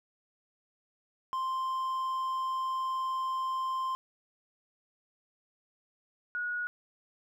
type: tone pair in turn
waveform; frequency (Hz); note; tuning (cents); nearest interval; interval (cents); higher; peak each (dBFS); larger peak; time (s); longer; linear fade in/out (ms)
triangle / sine; 1046.5 / 1453.6; C6 / F#6; 0 / -31; tritone; 569; second; -28 / -31; first; 1.33-3.95 / 6.35-6.67; first; 0
effects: none